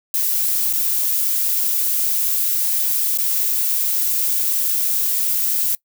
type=noise with dropouts; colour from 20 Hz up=violet; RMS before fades=-19 dBFS; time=0.14-5.75 s; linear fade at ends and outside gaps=2 ms; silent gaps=0.729-0.734 / 3.175-3.185 s; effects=noise-tail reverb RT60 0.1 s tail -23 dB re dry